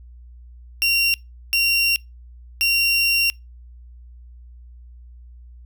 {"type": "tone bursts at uneven times", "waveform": "30% pulse", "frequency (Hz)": 2755, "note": "F7", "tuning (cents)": -24, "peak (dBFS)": -13, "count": 3, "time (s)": [[0.82, 1.14], [1.53, 1.96], [2.61, 3.3]], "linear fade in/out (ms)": 0, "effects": ["noise-tail reverb RT60 0.2 s tail -25 dB re dry", "added 60 Hz sine -40 dBFS peak until 5.65 s"]}